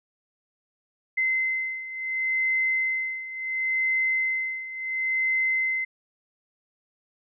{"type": "beating tone pair", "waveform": "sine", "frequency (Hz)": [2061, 2061.71], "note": ["C7", "C7"], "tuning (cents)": [-27, -26], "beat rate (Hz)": 0.71, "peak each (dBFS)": [-29, -25], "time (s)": [1.17, 5.85], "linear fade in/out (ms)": 10, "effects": []}